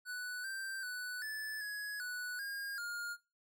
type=tone with pitch steps; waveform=square; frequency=1484 / 1568 / 1487 / 1739 / 1676 / 1478 / 1620 / 1418 Hz; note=F#6 / G6 / F#6 / A6 / G#6 / F#6 / G#6 / F6; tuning=+5 / 0 / +8 / -21 / +15 / -2 / -43 / +26 cents; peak=-40 dBFS; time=0.05-3.17 s; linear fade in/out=50 ms; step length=390 ms; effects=noise-tail reverb RT60 0.3 s tail -22 dB re dry